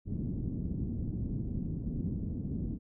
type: low-pass noise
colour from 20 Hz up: white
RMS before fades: -35 dBFS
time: 0.05-2.79 s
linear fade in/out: 50 ms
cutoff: 240 Hz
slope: 24 dB/octave
effects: none